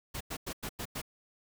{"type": "noise bursts", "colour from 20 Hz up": "pink", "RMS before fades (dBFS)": -38, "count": 6, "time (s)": [0.14, 1.017], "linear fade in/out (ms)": 10, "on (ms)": 67, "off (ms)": 95, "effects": []}